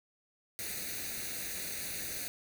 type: noise with comb filter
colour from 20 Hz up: white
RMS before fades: -39 dBFS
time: 0.59-2.28 s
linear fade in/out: 0 ms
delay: 0.47 ms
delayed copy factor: +0.75
effects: none